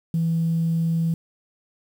sine tone, 164.81 Hz, E3, in tune, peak -18 dBFS, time 0.14-1.14 s, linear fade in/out 2 ms, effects tanh soft clip ceiling -15 dBFS + 8-bit

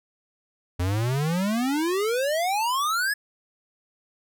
square exponential sweep, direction up, 85.6 to 1729 Hz, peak -23 dBFS, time 0.79-3.14 s, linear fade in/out 10 ms, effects none

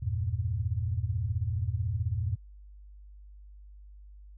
sine chord, E diminished, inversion none, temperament equal, 82.41 / 98 / 116.54 Hz, E2 / G2 / Bb2, 0 / 0 / 0 cents, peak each -32 dBFS, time 0.02-2.36 s, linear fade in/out 10 ms, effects added 50 Hz sine -47 dBFS peak until 4.37 s

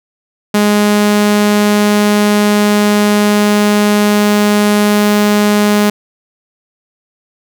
sawtooth tone, 207.7 Hz, G#3, in tune, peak -4 dBFS, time 0.54-5.9 s, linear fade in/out 5 ms, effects none

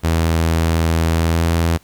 sawtooth tone with pitch glide, 82 to 83.34 Hz, E2 to E2, -9 to +19 cents, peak -10 dBFS, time 0.03-1.78 s, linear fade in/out 20 ms, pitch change +28 cents, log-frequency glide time 1.16-1.46 s, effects pink hiss -52 dBFS RMS until 1.83 s

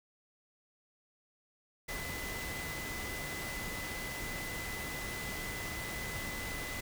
sine tone in noise, 2012 Hz, B6, 32 cents sharp, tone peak -42 dBFS, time 1.88-6.81 s, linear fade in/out 10 ms, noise pink, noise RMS -41 dBFS, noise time 1.88-6.81 s, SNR -4 dB, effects none

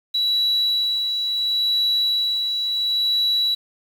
sine tone with tremolo, 3922 Hz, B7, 13 cents flat, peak -15 dBFS, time 0.14-3.55 s, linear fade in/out 10 ms, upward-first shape sine, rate 0.72 Hz, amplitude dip 45%, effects tanh soft clip ceiling -14 dBFS + 7-bit

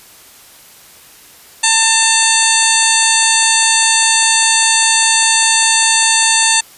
harmonic tone, 895 Hz, A5, 29 cents sharp, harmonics 1 / 2 / 3 / 4 / 5 / 7 / 8 / 9 / 10, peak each -18 / -18 / -18 / -18 / -18 / -18 / -18 / -18 / -18 dBFS, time 1.63-6.61 s, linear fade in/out 10 ms, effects white hiss -41 dBFS RMS until 6.77 s + resampled to 32000 Hz

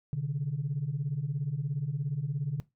sine beating tone pair, 130.81 / 147.81 Hz, C3 / D3, 0 / +11 cents, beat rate 17 Hz, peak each -33 / -30 dBFS, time 0.13-2.6 s, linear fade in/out 0 ms, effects noise-tail reverb RT60 0.2 s tail -19 dB re dry + tanh soft clip ceiling -23 dBFS

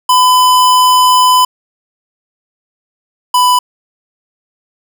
square tone pair in turn, 1006 / 995 Hz, B5 / B5, +32 / +13 cents, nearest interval unison, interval 19 cents, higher first, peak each -6 / -7 dBFS, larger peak first, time 0.09-1.45 / 3.34-3.59 s, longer first, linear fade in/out 5 ms, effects none

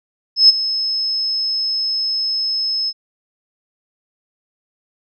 sine tone with ADSR envelope, 5190 Hz, E8, 28 cents flat, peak -3 dBFS, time 0.36-2.93 s, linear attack 130 ms, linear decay 21 ms, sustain -14 dB, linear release 48 ms, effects none

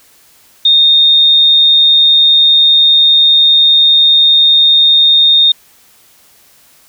sine tone, 3675 Hz, A#7, 25 cents flat, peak -4 dBFS, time 0.65-5.52 s, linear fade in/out 5 ms, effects white hiss -46 dBFS RMS until 6.88 s

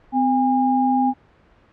sine tone pair together, 256 / 812.7 Hz, C4 / G#5, -38 / -38 cents, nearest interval octave + minor sixth, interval 2000 cents, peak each -18 dBFS, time 0.12-1.14 s, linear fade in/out 50 ms, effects pink hiss -54 dBFS RMS until 1.72 s + low-pass 2000 Hz 12 dB/octave

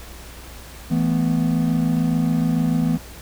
triangle chord, E suspended fourth, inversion none, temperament equal, 164.81 / 220 / 246.9 Hz, E3 / A3 / B3, 0 / 0 / 0 cents, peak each -18 / -22 / -19 dBFS, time 0.9-2.98 s, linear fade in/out 20 ms, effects added 60 Hz sine -40 dBFS peak until 3.21 s + pink hiss -41 dBFS RMS until 3.21 s

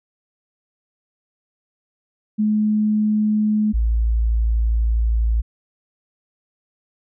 sine tone pair in turn, 212.9 / 56.18 Hz, G#3 / A1, +43 / +37 cents, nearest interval octave + major seventh, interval 2306 cents, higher first, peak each -15 dBFS, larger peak neither, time 2.38-3.73 / 3.73-5.42 s, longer second, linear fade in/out 20 ms, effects none

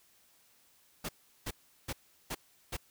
pink noise bursts, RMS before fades -37 dBFS, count 5, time 1.04-2.77 s, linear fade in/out 10 ms, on 50 ms, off 370 ms, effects white hiss -66 dBFS RMS until 2.9 s

